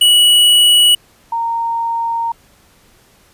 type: tone pair in turn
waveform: square / sine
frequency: 2934 / 924.2 Hz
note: F#7 / A#5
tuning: -15 / -15 cents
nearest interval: octave + minor sixth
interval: 2000 cents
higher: first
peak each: -7 / -15 dBFS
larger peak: first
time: 0.01-0.95 / 1.32-2.32 s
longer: second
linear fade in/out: 5 ms
effects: pink hiss -50 dBFS RMS until 3.33 s + resampled to 32000 Hz